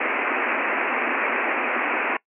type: band-pass noise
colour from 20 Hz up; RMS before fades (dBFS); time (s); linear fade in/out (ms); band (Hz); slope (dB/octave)
white; -24; 0-2.17; 5; 230 to 2600; 96
effects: noise-tail reverb RT60 0.1 s tail -22 dB re dry